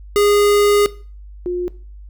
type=tone pair in turn; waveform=square / sine; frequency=410.8 / 356.4 Hz; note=G#4 / F4; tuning=-19 / +35 cents; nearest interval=major second; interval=246 cents; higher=first; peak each=-12 / -18 dBFS; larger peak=first; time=0.16-0.86 / 1.46-1.68 s; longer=first; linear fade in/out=0 ms; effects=noise-tail reverb RT60 0.4 s tail -19 dB re dry + added 50 Hz sine -34 dBFS peak until 2.09 s